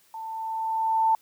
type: tone with level ramp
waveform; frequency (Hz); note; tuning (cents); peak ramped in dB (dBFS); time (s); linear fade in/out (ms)
sine; 891; A5; +22; -34 to -17; 0.14-1.15; 2
effects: white hiss -61 dBFS RMS until 1.21 s